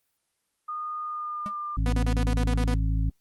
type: tone with pitch glide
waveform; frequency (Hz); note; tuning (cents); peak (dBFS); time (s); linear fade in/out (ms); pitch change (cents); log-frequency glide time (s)
sine; 1226 to 1196.6; D#6 to D6; -26 to +32; -30; 0.68-1.77; 10; -42; 1.03-1.59
type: tone with exponential decay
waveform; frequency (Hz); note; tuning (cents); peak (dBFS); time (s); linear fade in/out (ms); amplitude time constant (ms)
square; 206.2; G#3; -12; -30; 1.46-1.54; 0; 17
type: harmonic tone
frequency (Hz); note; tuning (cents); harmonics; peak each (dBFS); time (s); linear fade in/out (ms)
54; A1; -32; 1 / 2 / 3 / 5; -23 / -29 / -33 / -37; 1.77-3.1; 5
type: tone bursts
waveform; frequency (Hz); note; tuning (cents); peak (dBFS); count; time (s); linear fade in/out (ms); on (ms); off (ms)
sawtooth; 246.3; B3; -5; -24; 9; 1.86-2.741; 2; 65; 37
effects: white hiss -75 dBFS RMS until 3.2 s + Opus 24 kbps